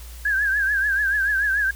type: tone with vibrato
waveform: sine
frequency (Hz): 1627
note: G#6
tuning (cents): -36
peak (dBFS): -18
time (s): 0.25-1.71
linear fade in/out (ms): 5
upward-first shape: triangle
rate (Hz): 6.9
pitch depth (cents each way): 110
effects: added 59 Hz sine -36 dBFS peak until 1.75 s + white hiss -45 dBFS RMS until 1.75 s